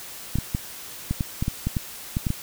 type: clicks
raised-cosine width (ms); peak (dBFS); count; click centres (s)
5; -11; 12; 0.356 / 0.386 / 0.549 / 1.11 / 1.208 / 1.425 / 1.481 / 1.67 / 1.768 / 2.169 / 2.268 / 2.304
effects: white hiss -39 dBFS RMS until 2.42 s